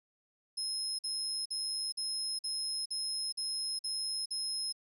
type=tone bursts; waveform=35% pulse; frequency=5150 Hz; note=E8; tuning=41 cents flat; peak=-31 dBFS; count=9; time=0.57-4.726 s; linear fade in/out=10 ms; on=420 ms; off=47 ms; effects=none